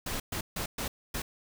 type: noise bursts at uneven times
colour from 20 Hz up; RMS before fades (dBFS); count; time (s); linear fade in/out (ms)
pink; -34; 5; 0.06-0.2 / 0.32-0.41 / 0.56-0.66 / 0.78-0.88 / 1.14-1.22; 5
effects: none